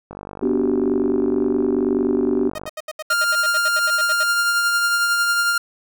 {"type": "click train", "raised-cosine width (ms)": 1, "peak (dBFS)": -19, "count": 128, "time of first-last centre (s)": [0.11, 2.676], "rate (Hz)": 49.5}
{"type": "chord", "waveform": "sine", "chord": "G major seventh", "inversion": "first", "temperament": "equal with one note detuned", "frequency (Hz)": [246.9, 291.3, 370, 392], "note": ["B3", "D4", "F#4", "G4"], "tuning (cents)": [0, -14, 0, 0], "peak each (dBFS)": -22, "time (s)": [0.42, 2.5], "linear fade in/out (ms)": 10}
{"type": "tone bursts", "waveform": "sawtooth", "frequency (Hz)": 622.3, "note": "D#5", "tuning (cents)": 0, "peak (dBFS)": -23, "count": 16, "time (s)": [2.55, 4.235], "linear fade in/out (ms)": 5, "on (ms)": 35, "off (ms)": 75}
{"type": "tone with tremolo", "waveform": "45% pulse", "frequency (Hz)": 1400, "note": "F6", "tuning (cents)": 4, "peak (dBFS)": -15, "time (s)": [3.1, 5.58], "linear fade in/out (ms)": 5, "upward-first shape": "triangle", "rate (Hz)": 11, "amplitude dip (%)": 35}
{"effects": []}